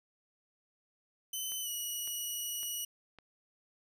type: tone with pitch glide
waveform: 10% pulse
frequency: 3041 to 2917 Hz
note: F#7 to F#7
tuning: +47 to -25 cents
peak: -28 dBFS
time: 1.33-2.85 s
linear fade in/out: 5 ms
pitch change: -72 cents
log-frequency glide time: 1.61-1.69 s
type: click train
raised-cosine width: 0.3 ms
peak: -36 dBFS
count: 4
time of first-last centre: 1.52-3.187 s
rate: 1.8 Hz
effects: none